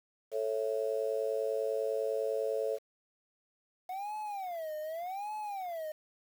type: chord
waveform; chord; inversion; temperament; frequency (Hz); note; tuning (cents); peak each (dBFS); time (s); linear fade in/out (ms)
sine; A major; none; just; 440 / 550 / 660; A4 / C#5 / E5; 0 / -14 / +2; -33 / -34 / -38; 0.31-2.79; 50
type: tone with vibrato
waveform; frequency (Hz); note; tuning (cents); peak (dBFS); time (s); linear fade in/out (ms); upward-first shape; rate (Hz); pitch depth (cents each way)
triangle; 723; F#5; -40; -34; 3.89-5.92; 5; sine; 0.85; 290
effects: 9-bit